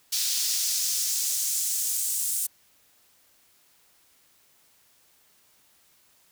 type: noise with high-pass filter sweep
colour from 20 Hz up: pink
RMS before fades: -27 dBFS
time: 0.12-2.47 s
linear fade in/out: 10 ms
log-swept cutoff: 4700 to 8600 Hz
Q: 1.6
effects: white hiss -62 dBFS RMS until 6.31 s